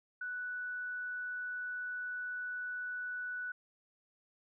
sine tone, 1482 Hz, F#6, 2 cents sharp, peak -37 dBFS, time 0.21-3.52 s, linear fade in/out 5 ms, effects none

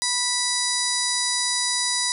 harmonic tone, 983 Hz, B5, 8 cents flat, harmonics 1 / 2 / 4 / 5 / 6 / 7 / 8 / 9 / 10, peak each -33 / -31 / -28 / -27 / -30 / -32 / -35 / -30 / -30 dBFS, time 0.02-2.12 s, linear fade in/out 0 ms, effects none

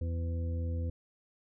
harmonic tone, 83.9 Hz, E2, 31 cents sharp, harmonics 1 / 2 / 3 / 4 / 6, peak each -31 / -48 / -44 / -51 / -46 dBFS, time 0.01-0.9 s, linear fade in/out 5 ms, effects none

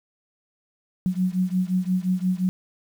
sine beating tone pair, 181.5 / 187.2 Hz, F#3 / F#3, -33 / +20 cents, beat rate 5.7 Hz, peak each -23 / -24 dBFS, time 1.06-2.49 s, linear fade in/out 0 ms, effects 8-bit

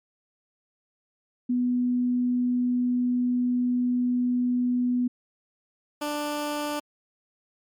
sine / 15% pulse tone pair in turn, 246.9 / 295.2 Hz, B3 / D4, 0 / +9 cents, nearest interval minor third, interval 309 cents, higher second, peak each -21 dBFS, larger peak neither, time 1.49-5.08 / 6.01-6.8 s, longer first, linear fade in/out 10 ms, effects MP3 96 kbps

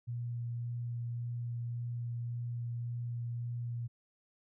sine tone with vibrato, 119.2 Hz, A#2, 39 cents sharp, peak -35 dBFS, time 0.07-3.88 s, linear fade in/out 20 ms, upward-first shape sine, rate 1.8 Hz, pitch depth 9 cents each way, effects none

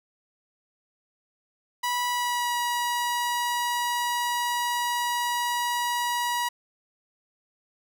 sawtooth tone with pitch glide, 978 to 964 Hz, B5 to B5, -17 to -42 cents, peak -21 dBFS, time 1.83-6.49 s, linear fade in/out 10 ms, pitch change -25 cents, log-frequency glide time 2.08-2.56 s, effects none

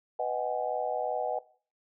sine chord, G# minor seventh, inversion first, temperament just, 498.4 / 623 / 747.5 / 830.6 Hz, B4 / D#5 / F#5 / G#5, +16 / +2 / +17 / 0 cents, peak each -34 / -33 / -32 / -37 dBFS, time 0.19-1.39 s, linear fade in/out 5 ms, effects noise-tail reverb RT60 0.4 s tail -18 dB re dry

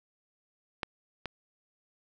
clicks, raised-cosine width 0.3 ms, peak -15 / -19 dBFS, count 2, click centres 0.832 / 1.257 s, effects none

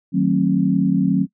sine chord, D# diminished seventh, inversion none, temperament just, 155.56 / 186.68 / 224 / 268.8 Hz, D#3 / F#3 / A3 / C4, 0 / +16 / +31 / +47 cents, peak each -23 / -17 / -23 / -19 dBFS, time 0.12-1.27 s, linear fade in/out 50 ms, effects noise-tail reverb RT60 0.1 s tail -22 dB re dry

